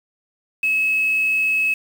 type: tone with quantisation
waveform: sine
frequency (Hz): 2579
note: E7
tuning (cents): -39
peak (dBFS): -16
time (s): 0.63-1.74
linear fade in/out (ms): 5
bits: 6
effects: none